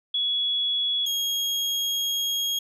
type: tone pair in turn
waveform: sine / 35% pulse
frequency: 3375 / 3277 Hz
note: G#7 / G#7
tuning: +27 / -24 cents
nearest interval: minor second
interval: 51 cents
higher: first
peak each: -22 dBFS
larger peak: neither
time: 0.14-1.06 / 1.06-2.59 s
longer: second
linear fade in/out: 5 ms
effects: resampled to 32000 Hz